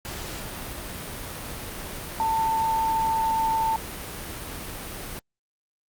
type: tone in noise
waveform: sine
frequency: 893 Hz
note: A5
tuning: 25 cents sharp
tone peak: -21 dBFS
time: 2.2-3.76 s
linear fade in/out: 0 ms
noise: pink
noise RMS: -35 dBFS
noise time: 0.05-5.19 s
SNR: +11 dB
effects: Opus 48 kbps